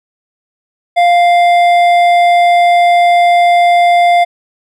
sine tone with hard clipping, 698.5 Hz, F5, in tune, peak -7 dBFS, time 0.96-4.25 s, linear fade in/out 20 ms, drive 9 dB, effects none

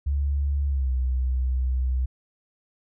sine tone with pitch glide, 70.7 to 63.72 Hz, C#2 to C2, +35 to -45 cents, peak -21 dBFS, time 0.06-2.06 s, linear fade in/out 10 ms, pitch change -180 cents, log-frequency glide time 0.67-0.92 s, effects none

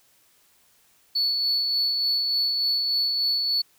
sine tone with tremolo, 4435 Hz, C#8, in tune, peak -18 dBFS, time 1.15-3.62 s, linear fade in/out 10 ms, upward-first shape sine, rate 3.4 Hz, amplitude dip 35%, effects tanh soft clip ceiling -18 dBFS + white hiss -61 dBFS RMS until 3.78 s

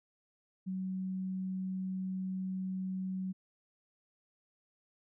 sine tone, 187.7 Hz, F#3, 25 cents sharp, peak -34 dBFS, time 0.66-3.33 s, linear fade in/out 20 ms, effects none

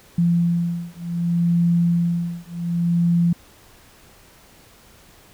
sine beating tone pair, 171 / 171.66 Hz, F3 / F3, -36 / -30 cents, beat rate 0.66 Hz, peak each -20 dBFS, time 0.18-3.33 s, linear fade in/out 5 ms, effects pink hiss -50 dBFS RMS until 5.33 s

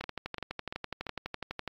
two click trains, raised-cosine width 0.3 ms, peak -19 / -21 dBFS, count 21 / 4, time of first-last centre 0.01-1.677 / 0.04-1.067 s, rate 12 / 2.92 Hz, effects AAC 48 kbps

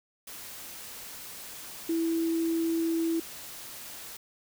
sine tone in noise, 329.6 Hz, E4, in tune, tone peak -25 dBFS, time 1.89-3.2 s, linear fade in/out 5 ms, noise white, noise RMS -43 dBFS, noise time 0.27-4.17 s, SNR +15 dB, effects none

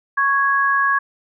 sine tone pair together, 1108.7 / 1659.5 Hz, C#6 / G#6, 0 / -2 cents, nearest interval perfect fifth, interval 698 cents, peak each -17 dBFS, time 0.17-0.99 s, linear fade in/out 10 ms, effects none

